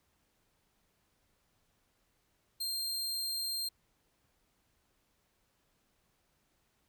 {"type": "tone", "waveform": "sawtooth", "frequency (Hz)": 4186, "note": "C8", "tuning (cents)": 0, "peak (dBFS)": -31, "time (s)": [2.6, 3.69], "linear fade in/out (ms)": 10, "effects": ["pink hiss -75 dBFS RMS until 6.88 s"]}